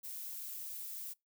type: noise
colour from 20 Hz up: violet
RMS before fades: -44 dBFS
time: 0.03-1.14 s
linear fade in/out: 20 ms
effects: noise-tail reverb RT60 0.2 s tail -25 dB re dry